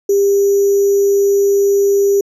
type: tone with sample-and-hold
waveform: sine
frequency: 398.8 Hz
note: G4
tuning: 30 cents sharp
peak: -9 dBFS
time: 0.09-2.21 s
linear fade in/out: 5 ms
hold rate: 6300 Hz
effects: resampled to 32000 Hz